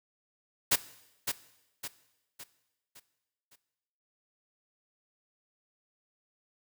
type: noise with echo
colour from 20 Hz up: white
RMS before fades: -24 dBFS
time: 0.71-0.76 s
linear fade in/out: 10 ms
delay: 560 ms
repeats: 5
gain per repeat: -7 dB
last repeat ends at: 3.56 s
effects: noise-tail reverb RT60 1.0 s tail -17 dB re dry